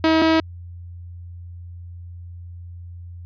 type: tone pair in turn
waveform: sawtooth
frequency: 320.2 / 321.6 Hz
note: D#4 / E4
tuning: +50 / -43 cents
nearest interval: unison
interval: 7 cents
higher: second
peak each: -10 dBFS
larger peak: neither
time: 0.04-0.22 / 0.22-0.4 s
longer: neither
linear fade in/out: 2 ms
effects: added 87 Hz sine -34 dBFS peak until 3.25 s + resampled to 11025 Hz